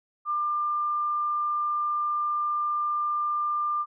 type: tone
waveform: sine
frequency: 1195 Hz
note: D6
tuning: 30 cents sharp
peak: -24 dBFS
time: 0.25-3.86 s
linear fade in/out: 50 ms
effects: none